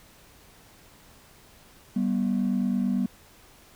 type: ring-modulated tone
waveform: triangle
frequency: 218.6 Hz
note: A3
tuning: 11 cents flat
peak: -16 dBFS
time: 1.96-3.06 s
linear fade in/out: 2 ms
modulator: 24.5 Hz
effects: tanh soft clip ceiling -18 dBFS + pink hiss -54 dBFS RMS until 3.75 s